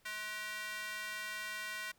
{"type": "tone with high-pass filter", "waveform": "square", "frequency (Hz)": 212.6, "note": "G#3", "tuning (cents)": 41, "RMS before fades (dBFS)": -42, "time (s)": [0.05, 1.92], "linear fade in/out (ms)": 10, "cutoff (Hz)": 1700, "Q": 2.2, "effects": ["pink hiss -70 dBFS RMS until 1.98 s"]}